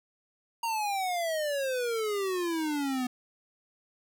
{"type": "exponential sweep", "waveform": "square", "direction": "down", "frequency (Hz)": [937, 246.8], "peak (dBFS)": -29, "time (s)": [0.63, 3.07], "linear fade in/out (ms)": 5, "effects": []}